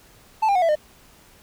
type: tone with pitch steps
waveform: triangle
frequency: 877 / 799.6 / 729 / 664.6 / 606 Hz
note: A5 / G5 / F#5 / E5 / D#5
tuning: -6 / +34 / -26 / +14 / -46 cents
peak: -14 dBFS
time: 0.42-0.755 s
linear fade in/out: 10 ms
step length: 67 ms
effects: pink hiss -52 dBFS RMS until 1.42 s